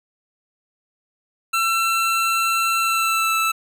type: tone with pitch glide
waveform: 25% pulse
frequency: 1345 to 1319.6 Hz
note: E6 to E6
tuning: +34 to +1 cents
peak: -14 dBFS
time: 1.53-3.52 s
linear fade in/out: 10 ms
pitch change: -33 cents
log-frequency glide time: 2.8-3.36 s
effects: none